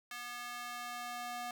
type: tone with high-pass filter sweep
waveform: square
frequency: 242.6 Hz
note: B3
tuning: 31 cents flat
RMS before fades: -43 dBFS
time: 0.11-1.51 s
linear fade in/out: 2 ms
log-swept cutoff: 1500 to 720 Hz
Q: 1.4
effects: none